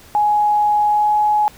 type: tone with pitch glide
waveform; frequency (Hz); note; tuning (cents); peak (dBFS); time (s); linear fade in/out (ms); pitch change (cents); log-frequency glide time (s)
sine; 836 to 841.8; G#5 to G#5; +11 to +23; -12; 0.15-1.48; 0; +12; 0.86-1.13
effects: pink hiss -44 dBFS RMS until 1.57 s